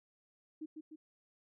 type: tone with echo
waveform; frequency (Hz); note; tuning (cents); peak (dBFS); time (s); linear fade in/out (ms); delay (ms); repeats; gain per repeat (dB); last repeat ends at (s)
sine; 311.1; D#4; 0; -40; 0.61-0.66; 10; 150; 2; -4; 0.96
effects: none